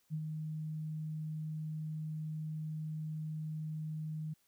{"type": "tone with ADSR envelope", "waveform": "sine", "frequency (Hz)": 155.56, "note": "D#3", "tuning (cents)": 0, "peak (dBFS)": -33, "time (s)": [0.1, 4.34], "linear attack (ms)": 38, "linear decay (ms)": 63, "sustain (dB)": -4, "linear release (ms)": 12, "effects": ["white hiss -74 dBFS RMS until 4.47 s"]}